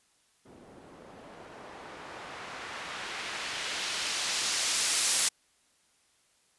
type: noise with low-pass filter sweep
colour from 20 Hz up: blue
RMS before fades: -34 dBFS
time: 0.45-5.29 s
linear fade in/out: 10 ms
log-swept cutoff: 320 to 9800 Hz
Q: 0.71
effects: white hiss -68 dBFS RMS until 6.58 s + resampled to 24000 Hz